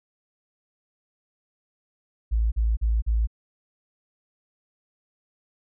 sine tone bursts, 55.5 Hz, A1, 16 cents sharp, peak -19 dBFS, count 4, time 2.31-3.273 s, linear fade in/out 20 ms, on 210 ms, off 41 ms, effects none

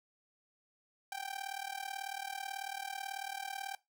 sawtooth tone with amplitude modulation, 784 Hz, G5, in tune, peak -32 dBFS, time 1.12-3.75 s, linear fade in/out 2 ms, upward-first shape sine, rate 38.2 Hz, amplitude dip 90%, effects noise-tail reverb RT60 0.2 s tail -19 dB re dry

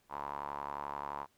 sawtooth tone with band-pass filter, 71.5 Hz, D2, 46 cents flat, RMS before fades -41 dBFS, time 0.09-1.27 s, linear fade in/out 50 ms, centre 970 Hz, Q 6, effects pink hiss -72 dBFS RMS until 1.37 s

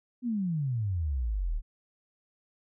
sine exponential sweep, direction down, 255.2 to 34.72 Hz, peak -27 dBFS, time 0.22-1.62 s, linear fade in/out 50 ms, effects none

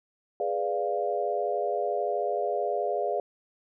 sine chord, G# diminished seventh, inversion none, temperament equal, 415.3 / 493.9 / 587.3 / 698.5 Hz, G#4 / B4 / D5 / F5, 0 / 0 / 0 / 0 cents, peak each -31 / -33 / -31 / -30 dBFS, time 0.4-3.2 s, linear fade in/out 2 ms, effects none

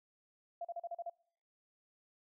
sine tone bursts, 686 Hz, F5, 31 cents flat, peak -38 dBFS, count 7, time 0.61-1.098 s, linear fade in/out 5 ms, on 38 ms, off 37 ms, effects noise-tail reverb RT60 0.7 s tail -26 dB re dry

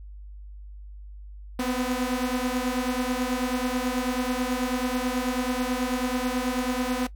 sawtooth beating tone pair, 246.9 / 256.1 Hz, B3 / C4, 0 / -37 cents, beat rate 9.2 Hz, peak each -24 dBFS, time 1.59-7.07 s, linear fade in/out 5 ms, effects noise-tail reverb RT60 0.1 s tail -17 dB re dry + added 50 Hz sine -39 dBFS peak until 7.15 s

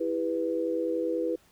sine chord, E minor, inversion none, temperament equal with one note detuned, 329.6 / 399.8 / 493.9 Hz, E4 / G4 / B4, 0 / +34 / 0 cents, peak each -30 / -34 / -29 dBFS, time 0-1.36 s, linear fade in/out 10 ms, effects pink hiss -62 dBFS RMS until 1.51 s

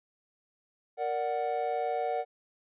triangle chord, Bb augmented, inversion none, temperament equal, 466.2 / 587.3 / 740 Hz, Bb4 / D5 / F#5, 0 / 0 / 0 cents, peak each -32 / -33 / -29 dBFS, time 0.97-2.25 s, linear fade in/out 50 ms, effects resampled to 8000 Hz

